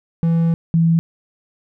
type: tone pair in turn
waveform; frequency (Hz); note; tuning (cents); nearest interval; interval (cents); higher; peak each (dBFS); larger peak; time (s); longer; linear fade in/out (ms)
triangle / sine; 166.1 / 165.39; E3 / E3; +13 / +6; unison; 7; first; -11; neither; 0.23-0.54 / 0.74-0.99; first; 0
effects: none